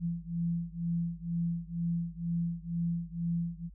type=beating tone pair; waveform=sine; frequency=168.8 / 170.9 Hz; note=E3 / F3; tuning=+41 / -37 cents; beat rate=2.1 Hz; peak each=-33 / -34 dBFS; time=0-3.7 s; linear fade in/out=50 ms; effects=added 50 Hz sine -49 dBFS peak until 3.74 s